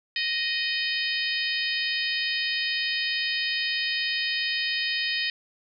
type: harmonic tone with a mistuned harmonic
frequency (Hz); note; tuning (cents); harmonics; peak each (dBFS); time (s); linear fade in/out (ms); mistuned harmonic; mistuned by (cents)
622.3; D#5; 0; 3 / 4 / 5 / 6 / 7 / 8; -30 / -31 / -32 / -33 / -33 / -34; 0.16-5.3; 2; 5; -28
effects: none